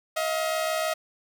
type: tone pair together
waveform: sawtooth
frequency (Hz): 635.6 / 702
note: D#5 / F5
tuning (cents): +37 / +9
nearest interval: major second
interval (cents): 172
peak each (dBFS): -22 / -28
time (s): 0.16-0.94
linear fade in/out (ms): 10
effects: none